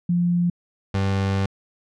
sine / 30% pulse tone pair in turn, 174.61 / 97.43 Hz, F3 / G2, 0 / -10 cents, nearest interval minor seventh, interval 1010 cents, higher first, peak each -17 dBFS, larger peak neither, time 0.09-0.5 / 0.94-1.46 s, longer second, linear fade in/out 5 ms, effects low-pass 5000 Hz 12 dB/octave

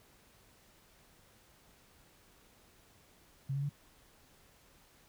sine tone with pitch steps, 136.5 / 139.93 / 143.45 Hz, C#3 / C#3 / D3, -26 / +17 / -40 cents, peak -32 dBFS, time 3.49-3.694 s, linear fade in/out 10 ms, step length 68 ms, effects pink hiss -64 dBFS RMS until 5.08 s

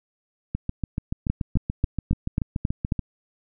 two click trains, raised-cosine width 5 ms, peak -9 / -13 dBFS, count 7 / 18, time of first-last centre 1.3-2.922 / 0.55-2.993 s, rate 3.7 / 6.96 Hz, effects none

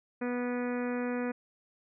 harmonic tone, 245.3 Hz, B3, 12 cents flat, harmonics 1 / 2 / 3 / 4 / 5 / 6 / 7 / 8 / 9 / 10, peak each -32 / -35 / -45 / -46 / -47 / -45 / -47 / -48 / -53 / -50 dBFS, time 0.21-1.32 s, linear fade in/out 10 ms, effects none

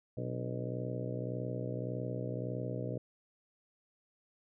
harmonic tone with a mistuned harmonic, 61.74 Hz, B1, in tune, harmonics 2 / 3 / 4 / 5 / 6 / 7 / 8 / 9 / 10, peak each -38 / -44 / -46 / -46 / -48 / -46 / -43 / -50 / -46 dBFS, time 0.17-2.98 s, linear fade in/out 5 ms, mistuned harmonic 4, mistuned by +100 cents, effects none

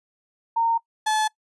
sine / 35% pulse tone pair in turn, 919 / 862.8 Hz, A#5 / A5, -25 / -34 cents, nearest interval minor second, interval 109 cents, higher first, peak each -18 dBFS, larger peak neither, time 0.56-0.78 / 1.06-1.28 s, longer neither, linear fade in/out 10 ms, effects noise-tail reverb RT60 0.1 s tail -22 dB re dry + resampled to 24000 Hz

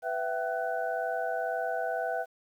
sine tone cluster, 497.1 / 665 / 767 / 1493 Hz, B4 / E5 / G5 / F#6, +11 / +15 / -38 / +15 cents, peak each -36 / -32 / -34 / -37 dBFS, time 0.02-2.26 s, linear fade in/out 50 ms, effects 10-bit

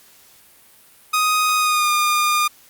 sawtooth tone with pitch glide, 1249 to 1212 Hz, D#6 to D#6, +6 to -46 cents, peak -12 dBFS, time 1.13-2.48 s, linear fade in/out 10 ms, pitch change -52 cents, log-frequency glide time 1.58-1.91 s, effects white hiss -50 dBFS RMS until 2.69 s + Opus 48 kbps

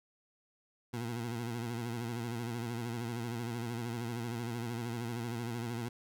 20% pulse tone with vibrato, 117.7 Hz, A#2, 17 cents sharp, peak -31 dBFS, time 0.93-5.89 s, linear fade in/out 10 ms, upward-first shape sine, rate 13 Hz, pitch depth 69 cents each way, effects none

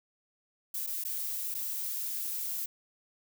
violet noise with dropouts, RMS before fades -35 dBFS, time 0.74-2.66 s, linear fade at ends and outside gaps 5 ms, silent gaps 0.866-0.872 / 1.039-1.049 / 1.543-1.548 s, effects none

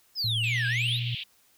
triangle exponential two-way sweep, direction down then up, 5330 to 1568 to 4295 Hz, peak -25 dBFS, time 0.15-1 s, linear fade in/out 50 ms, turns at 0.67 s
sine tone with pitch glide, 112.4 to 119.77 Hz, A2 to A#2, +37 to +47 cents, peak -28 dBFS, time 0.24-1.15 s, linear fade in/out 5 ms, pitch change +110 cents, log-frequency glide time 0.42-0.51 s
pink band-pass noise, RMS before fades -36 dBFS, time 0.43-1.24 s, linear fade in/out 10 ms, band 2600 to 3600 Hz, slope 48 dB/octave
effects white hiss -63 dBFS RMS until 1.57 s

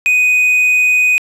triangle tone, 2493 Hz, D#7, 3 cents sharp, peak -7 dBFS, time 0.06-1.18 s, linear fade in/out 0 ms, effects resampled to 32000 Hz + 8-bit

